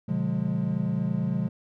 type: chord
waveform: triangle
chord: B diminished seventh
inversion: none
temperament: equal with one note detuned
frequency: 123.47 / 146.83 / 178.7 / 207.7 Hz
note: B2 / D3 / F3 / Ab3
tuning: 0 / 0 / +40 / 0 cents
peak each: -30 / -29 / -26 / -28 dBFS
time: 0.08-1.49 s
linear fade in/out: 10 ms
effects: none